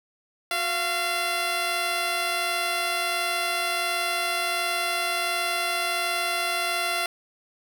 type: tone pair together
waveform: 10% pulse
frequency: 363.8 / 686.2 Hz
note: F#4 / F5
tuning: -29 / -31 cents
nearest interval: major seventh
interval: 1098 cents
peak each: -26 / -16 dBFS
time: 0.51-7.06 s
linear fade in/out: 2 ms
effects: none